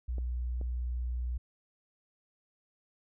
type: tone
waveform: sine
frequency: 61 Hz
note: B1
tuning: 21 cents flat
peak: -31 dBFS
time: 0.08-1.38 s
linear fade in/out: 10 ms
type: clicks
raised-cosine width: 2 ms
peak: -32 dBFS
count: 2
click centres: 0.183 / 0.613 s
effects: none

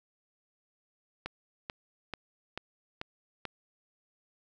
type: click train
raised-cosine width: 0.3 ms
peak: -20 dBFS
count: 6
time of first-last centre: 1.26-3.453 s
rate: 2.28 Hz
effects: none

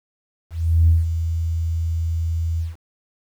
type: tone with ADSR envelope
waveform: sine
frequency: 82.41 Hz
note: E2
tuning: in tune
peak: -9 dBFS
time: 0.5-2.76 s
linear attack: 380 ms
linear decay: 170 ms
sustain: -10 dB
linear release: 160 ms
effects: tanh soft clip ceiling -5 dBFS + 8-bit

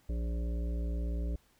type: harmonic tone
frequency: 58.27 Hz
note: A#1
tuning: in tune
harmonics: 1 / 3 / 5 / 7 / 9 / 10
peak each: -31 / -43 / -46 / -50 / -53 / -52 dBFS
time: 0.09-1.36 s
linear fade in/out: 5 ms
effects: pink hiss -68 dBFS RMS until 1.59 s

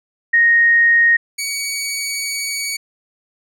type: tone pair in turn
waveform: sine / 15% pulse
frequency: 1864.7 / 2254 Hz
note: A#6 / C#7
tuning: 0 / +28 cents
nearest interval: minor third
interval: 328 cents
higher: second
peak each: -9 / -14 dBFS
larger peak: first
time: 0.33-1.17 / 1.38-2.77 s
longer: second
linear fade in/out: 10 ms
effects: none

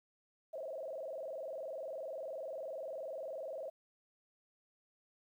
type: tone with vibrato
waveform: sine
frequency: 586 Hz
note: D5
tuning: 4 cents flat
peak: -40 dBFS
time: 0.53-3.7 s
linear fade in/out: 10 ms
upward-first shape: square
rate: 20 Hz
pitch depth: 160 cents each way
effects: 12-bit

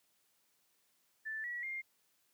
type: tone with pitch steps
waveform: sine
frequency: 1760 / 1930.4 / 2117 Hz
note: A6 / B6 / C7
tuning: 0 / -40 / +20 cents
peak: -38 dBFS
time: 1.25-1.82 s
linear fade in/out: 20 ms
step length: 190 ms
effects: white hiss -75 dBFS RMS until 2.33 s + high-pass 100 Hz 12 dB/octave

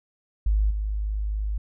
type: tone with level steps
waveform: sine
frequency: 51.91 Hz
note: G#1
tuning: in tune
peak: -18 / -24 dBFS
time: 0.46-1.58 s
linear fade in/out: 5 ms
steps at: 0.7 s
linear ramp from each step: 10 ms
effects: none

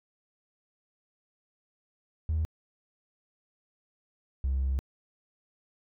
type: tone pair in turn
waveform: triangle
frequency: 79.1 / 66.51 Hz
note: D#2 / C2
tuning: +29 / +29 cents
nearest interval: minor third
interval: 300 cents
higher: first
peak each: -22 dBFS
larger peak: neither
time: 2.29-2.45 / 4.44-4.79 s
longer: second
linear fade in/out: 0 ms
effects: tanh soft clip ceiling -22 dBFS

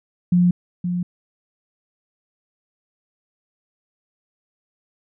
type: tone with echo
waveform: sine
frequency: 177.3 Hz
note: F3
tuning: 26 cents sharp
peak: -12 dBFS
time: 0.32-0.51 s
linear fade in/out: 5 ms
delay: 520 ms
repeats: 1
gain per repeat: -8 dB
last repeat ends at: 1.03 s
effects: none

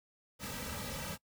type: noise with comb filter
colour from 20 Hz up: pink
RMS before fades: -41 dBFS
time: 0.39-1.18 s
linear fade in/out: 50 ms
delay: 2.8 ms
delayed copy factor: -0.85
effects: noise-tail reverb RT60 0.1 s tail -23 dB re dry

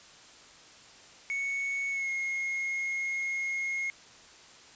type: tone with pitch glide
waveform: triangle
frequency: 2217 to 2155 Hz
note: C#7 to C#7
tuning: 0 to -49 cents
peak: -28 dBFS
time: 1.3-3.9 s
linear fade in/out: 0 ms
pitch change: -49 cents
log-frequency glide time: 1.9-2.1 s
effects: white hiss -53 dBFS RMS until 4.75 s + resampled to 16000 Hz

